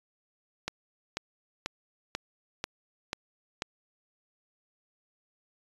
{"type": "click train", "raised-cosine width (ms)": 0.2, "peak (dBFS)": -14, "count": 7, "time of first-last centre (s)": [0.68, 3.621], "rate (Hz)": 2.04, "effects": ["resampled to 24000 Hz"]}